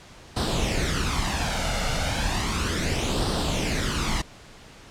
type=noise with flanger; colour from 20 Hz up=pink; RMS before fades=-25 dBFS; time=0.36-4.22 s; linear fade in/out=10 ms; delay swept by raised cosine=0.22 to 1.42 ms; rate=0.34 Hz; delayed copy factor=+0.6; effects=pink hiss -47 dBFS RMS until 4.9 s + low-pass 7000 Hz 12 dB/octave